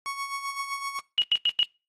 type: tone with tremolo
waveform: 30% pulse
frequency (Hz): 1108.7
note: C#6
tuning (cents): 0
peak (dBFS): -26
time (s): 0.06-0.99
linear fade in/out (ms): 0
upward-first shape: sine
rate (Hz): 7.8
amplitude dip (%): 60
type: tone bursts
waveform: sine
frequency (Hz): 2888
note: F#7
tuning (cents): -43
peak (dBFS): -19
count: 4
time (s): 1.18-1.63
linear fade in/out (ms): 0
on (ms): 39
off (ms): 98
effects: noise-tail reverb RT60 0.3 s tail -24 dB re dry + AAC 32 kbps